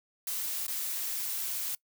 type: noise with dropouts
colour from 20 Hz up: blue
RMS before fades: -34 dBFS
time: 0.27-1.75 s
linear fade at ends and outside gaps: 2 ms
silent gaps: 0.667-0.68 s
effects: noise-tail reverb RT60 0.1 s tail -23 dB re dry